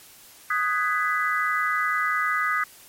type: chord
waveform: sine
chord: G# minor seventh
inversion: second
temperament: just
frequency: 1245.9 / 1495.1 / 1661.2 / 1993.5 Hz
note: D#6 / F#6 / G#6 / B6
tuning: +2 / +18 / 0 / +16 cents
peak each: -24 / -29 / -29 / -27 dBFS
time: 0.5-2.64 s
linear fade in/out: 5 ms
effects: white hiss -49 dBFS RMS until 2.88 s + MP3 64 kbps